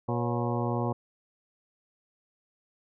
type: harmonic tone with a mistuned harmonic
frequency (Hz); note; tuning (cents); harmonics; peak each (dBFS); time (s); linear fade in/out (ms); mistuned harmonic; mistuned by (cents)
120; B2; -49; 1 / 2 / 3 / 4 / 5 / 6 / 7 / 8 / 9; -30 / -33 / -35 / -36 / -37 / -38 / -38 / -39 / -40; 0.08-0.93; 10; 5; -110
effects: none